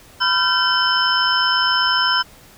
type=tone cluster; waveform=sine; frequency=998 / 1379 / 1547 / 3053 / 5250 Hz; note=B5 / F6 / G6 / G7 / E8; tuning=+18 / -22 / -23 / -46 / -8 cents; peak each=-21 dBFS; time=0.2-2.23 s; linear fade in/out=20 ms; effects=pink hiss -46 dBFS RMS until 2.57 s